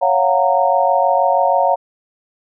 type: chord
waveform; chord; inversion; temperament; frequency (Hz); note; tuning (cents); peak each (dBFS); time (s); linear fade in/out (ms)
sine; Gb major seventh; second; just; 555 / 693.7 / 740 / 925; Db5 / F5 / Gb5 / Bb5; +2 / -12 / 0 / -14; -17; 0.01-1.76; 20
effects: none